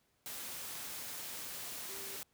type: tone in noise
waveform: sine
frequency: 392.4 Hz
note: G4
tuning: 2 cents sharp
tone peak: -52 dBFS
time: 1.89-2.16 s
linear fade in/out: 0 ms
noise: white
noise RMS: -44 dBFS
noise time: 0.26-2.23 s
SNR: -11 dB
effects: pink hiss -75 dBFS RMS until 2.33 s + high-pass 60 Hz 12 dB/octave